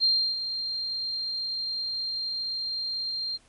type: tone with ADSR envelope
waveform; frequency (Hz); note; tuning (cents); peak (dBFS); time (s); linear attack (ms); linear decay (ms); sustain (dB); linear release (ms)
sine; 4186; C8; 0; -18; 0-3.38; 39; 320; -10; 29
effects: pink hiss -60 dBFS RMS until 3.48 s + MP3 48 kbps